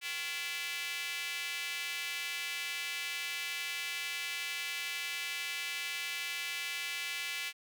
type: tone with high-pass filter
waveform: square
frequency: 155.56 Hz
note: D#3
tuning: in tune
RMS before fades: -38 dBFS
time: 0.01-7.53 s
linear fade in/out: 50 ms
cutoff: 2400 Hz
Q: 2.6
effects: none